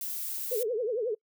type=noise; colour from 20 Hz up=violet; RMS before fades=-35 dBFS; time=0.01-0.63 s; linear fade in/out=2 ms
type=tone with vibrato; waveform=sine; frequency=461.4 Hz; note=A#4; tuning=18 cents flat; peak=-27 dBFS; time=0.51-1.15 s; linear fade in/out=10 ms; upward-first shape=triangle; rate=11 Hz; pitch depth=220 cents each way
effects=noise-tail reverb RT60 0.1 s tail -25 dB re dry